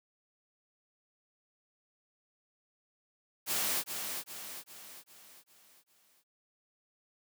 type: noise with echo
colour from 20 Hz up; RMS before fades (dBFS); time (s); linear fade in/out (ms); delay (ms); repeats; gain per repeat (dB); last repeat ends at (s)
white; -32; 3.46-3.84; 50; 400; 6; -6; 6.24
effects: high-pass 150 Hz 12 dB/octave